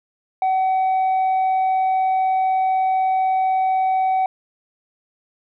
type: tone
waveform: sine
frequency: 756 Hz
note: F#5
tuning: 37 cents sharp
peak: -13 dBFS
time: 0.42-4.26 s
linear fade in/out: 2 ms
effects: tanh soft clip ceiling -15 dBFS